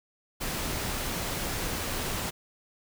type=noise; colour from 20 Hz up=pink; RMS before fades=-32 dBFS; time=0.4-2.31 s; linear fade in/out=20 ms; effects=none